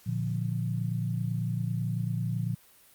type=chord; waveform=sine; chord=Bb major; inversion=none; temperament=equal; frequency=116.54 / 146.83 / 174.61 Hz; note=Bb2 / D3 / F3; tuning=0 / 0 / 0 cents; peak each=-30 / -34 / -33 dBFS; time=0.06-2.55 s; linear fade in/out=10 ms; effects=white hiss -58 dBFS RMS until 2.94 s + Opus 48 kbps